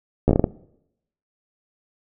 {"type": "slowing click train", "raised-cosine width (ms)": 2, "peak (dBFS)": -3, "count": 7, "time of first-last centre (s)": [0.28, 0.442], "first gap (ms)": 13, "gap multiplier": 1.29, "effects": ["noise-tail reverb RT60 0.8 s tail -21 dB re dry"]}